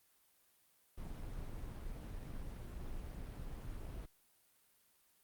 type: noise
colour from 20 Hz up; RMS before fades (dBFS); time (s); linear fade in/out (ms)
brown; -45; 0.97-4.06; 10
effects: white hiss -72 dBFS RMS until 5.23 s + Opus 32 kbps